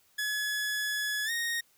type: tone with pitch glide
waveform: sawtooth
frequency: 1698 to 1862.4 Hz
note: G#6 to A#6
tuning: +38 to -2 cents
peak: -26 dBFS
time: 0.18-1.61 s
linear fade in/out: 10 ms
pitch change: +160 cents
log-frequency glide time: 1.25-1.31 s
effects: white hiss -66 dBFS RMS until 1.77 s